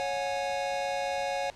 square chord, C# suspended fourth, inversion none, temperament equal with one note detuned, 554.4 / 726 / 830.6 Hz, C#5 / F#5 / G#5, 0 / -33 / 0 cents, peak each -33 / -34 / -36 dBFS, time 0-1.5 s, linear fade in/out 0 ms, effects pink hiss -53 dBFS RMS until 1.55 s + low-pass 6000 Hz 12 dB/octave

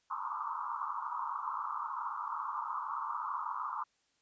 pink band-pass noise, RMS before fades -38 dBFS, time 0.1-3.84 s, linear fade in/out 10 ms, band 900 to 1300 Hz, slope 96 dB/octave, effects white hiss -75 dBFS RMS until 4.21 s + resampled to 16000 Hz

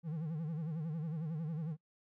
triangle tone with vibrato, 158.9 Hz, D#3, 37 cents sharp, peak -34 dBFS, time 0.03-1.77 s, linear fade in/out 50 ms, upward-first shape sine, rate 11 Hz, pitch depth 120 cents each way, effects noise-tail reverb RT60 0.1 s tail -24 dB re dry

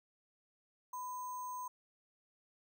sine tone with sample-and-hold, 1000 Hz, B5, 21 cents sharp, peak -40 dBFS, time 0.93-1.68 s, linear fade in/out 5 ms, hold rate 7350 Hz, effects none

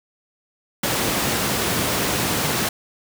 pink high-pass noise, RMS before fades -22 dBFS, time 0.83-2.69 s, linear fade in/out 5 ms, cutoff 110 Hz, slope 12 dB/octave, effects none

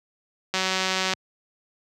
click train, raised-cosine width 0.2 ms, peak -7 dBFS, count 113, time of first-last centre 0.54-1.136 s, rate 188 Hz, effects high-pass 100 Hz 12 dB/octave

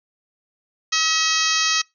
harmonic tone with a mistuned harmonic, 640 Hz, D#5, 49 cents sharp, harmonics 2 / 3 / 4 / 5 / 6 / 7 / 8 / 9 / 10, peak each -26 / -26 / -26 / -26 / -26 / -26 / -26 / -26 / -26 dBFS, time 0.92-1.82 s, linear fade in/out 10 ms, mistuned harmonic 6, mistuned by +23 cents, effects noise-tail reverb RT60 0.2 s tail -25 dB re dry

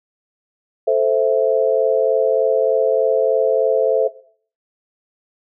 sine chord, A minor, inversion none, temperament equal, 440 / 523.3 / 659.3 Hz, A4 / C5 / E5, 0 / 0 / 0 cents, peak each -17 dBFS, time 0.87-4.08 s, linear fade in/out 10 ms, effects noise-tail reverb RT60 0.5 s tail -17 dB re dry

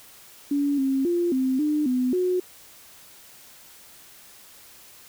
sine tone with pitch steps, 285 / 268.7 / 347.4 / 260.9 / 300.6 / 252.5 / 363.9 Hz, C#4 / C4 / F4 / C4 / D4 / B3 / F#4, +48 / +46 / -9 / -5 / +40 / +39 / -29 cents, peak -20 dBFS, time 0.51-2.4 s, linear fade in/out 5 ms, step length 270 ms, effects white hiss -49 dBFS RMS until 5.08 s

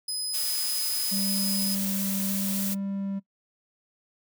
25% pulse tone, 5030 Hz, D#8, 18 cents sharp, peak -24 dBFS, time 0.08-1.75 s, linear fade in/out 5 ms
blue noise, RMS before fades -31 dBFS, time 0.33-2.75 s, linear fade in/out 20 ms
triangle tone with vibrato, 196 Hz, G3, in tune, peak -26 dBFS, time 1.11-3.2 s, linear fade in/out 20 ms, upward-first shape sine, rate 0.72 Hz, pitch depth 9 cents each way
effects noise-tail reverb RT60 0.1 s tail -21 dB re dry

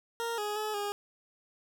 20% pulse tone with pitch steps, 464.5 / 417.2 / 427.4 / 409.1 Hz, A#4 / G#4 / G#4 / G#4, -6 / +8 / +50 / -26 cents, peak -27 dBFS, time 0.2-0.92 s, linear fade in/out 0 ms, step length 180 ms, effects none

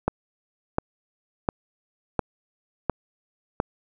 click train, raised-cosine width 1 ms, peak -7 dBFS, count 6, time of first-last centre 0.08-3.601 s, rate 1.42 Hz, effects none

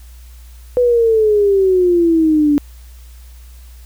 sine exponential sweep, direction down, 498.2 to 287.2 Hz, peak -9 dBFS, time 0.77-2.58 s, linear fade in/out 0 ms, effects added 60 Hz sine -35 dBFS peak until 3.85 s + white hiss -49 dBFS RMS until 3.85 s

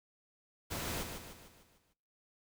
pink noise with echo, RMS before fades -39 dBFS, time 0.7-1.04 s, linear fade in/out 20 ms, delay 150 ms, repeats 6, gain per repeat -6 dB, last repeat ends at 1.94 s, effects noise-tail reverb RT60 0.7 s tail -23 dB re dry

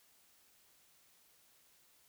silence, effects white hiss -68 dBFS RMS until 2.08 s

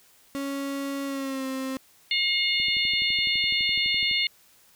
35% pulse tone with pitch glide, 277.2 to 264.2 Hz, C#4 to C4, 0 to +17 cents, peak -27 dBFS, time 0.35-1.77 s, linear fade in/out 0 ms, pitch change -83 cents, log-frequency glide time 1.05-1.46 s
harmonic tone, 716 Hz, F5, 43 cents sharp, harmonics 3 / 4 / 5 / 6, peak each -26 / -27 / -28 / -29 dBFS, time 2.11-4.27 s, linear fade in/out 2 ms
click train, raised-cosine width 3 ms, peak -31 dBFS, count 19, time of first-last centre 2.6-4.113 s, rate 11.9 Hz
effects white hiss -58 dBFS RMS until 4.75 s

